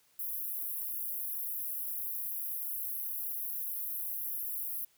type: high-pass noise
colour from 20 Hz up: pink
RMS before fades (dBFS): -37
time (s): 0.19-4.85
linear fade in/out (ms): 5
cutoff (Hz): 11000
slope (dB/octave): 96
effects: white hiss -68 dBFS RMS until 4.97 s